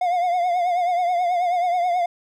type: tone with vibrato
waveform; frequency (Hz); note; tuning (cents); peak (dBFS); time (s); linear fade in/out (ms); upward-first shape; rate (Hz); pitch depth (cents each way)
triangle; 710; F5; +28; -16; 0.01-2.06; 5; triangle; 9.3; 74
effects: none